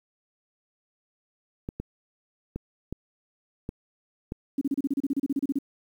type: clicks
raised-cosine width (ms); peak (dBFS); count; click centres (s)
3; -19; 6; 1.689 / 1.8 / 2.56 / 2.926 / 3.691 / 4.321
type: tone bursts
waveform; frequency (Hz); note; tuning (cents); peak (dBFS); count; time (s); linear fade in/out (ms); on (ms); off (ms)
sine; 276.5; C#4; -4; -22; 16; 4.58-5.588; 5; 33; 32
effects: 9-bit